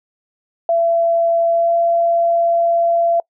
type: tone with pitch glide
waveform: sine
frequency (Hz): 673 to 679.2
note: E5 to F5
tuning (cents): +36 to -48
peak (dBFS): -12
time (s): 0.69-3.2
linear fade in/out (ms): 2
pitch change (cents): +16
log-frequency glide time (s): 1.48-1.76
effects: noise-tail reverb RT60 0.1 s tail -25 dB re dry